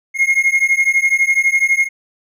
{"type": "beating tone pair", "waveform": "triangle", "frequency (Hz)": [2144, 2156], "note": ["C7", "C#7"], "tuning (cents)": [42, -49], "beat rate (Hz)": 12, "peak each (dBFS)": -13, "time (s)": [0.14, 1.89], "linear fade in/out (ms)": 50, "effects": []}